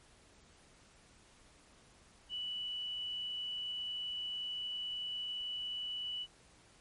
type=tone; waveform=sine; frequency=2960 Hz; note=F#7; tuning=in tune; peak=-37 dBFS; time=2.29-6.27 s; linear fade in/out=50 ms; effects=pink hiss -63 dBFS RMS until 6.8 s + MP3 48 kbps